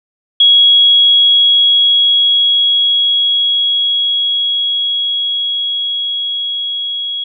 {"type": "tone with level ramp", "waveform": "sine", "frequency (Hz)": 3322, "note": "G#7", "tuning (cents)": 0, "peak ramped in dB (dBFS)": [-4, -17], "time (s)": [0.4, 7.24], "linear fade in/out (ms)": 5, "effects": []}